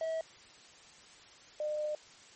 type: tone pair in turn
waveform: triangle / sine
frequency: 646 / 604.1 Hz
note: E5 / D5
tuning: -35 / +49 cents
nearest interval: minor second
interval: 116 cents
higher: first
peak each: -30 / -32 dBFS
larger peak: first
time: 0.01-0.21 / 1.6-1.95 s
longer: second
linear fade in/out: 2 ms
effects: white hiss -56 dBFS RMS until 2.35 s + MP3 32 kbps